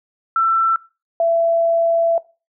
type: tone pair in turn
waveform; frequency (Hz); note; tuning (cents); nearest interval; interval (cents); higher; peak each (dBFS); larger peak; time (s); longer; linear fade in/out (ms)
sine; 1338 / 669; E6 / E5; +25 / +25; octave; 1200; first; -13; neither; 0.36-0.76 / 1.2-2.18; second; 2
effects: noise-tail reverb RT60 0.3 s tail -20 dB re dry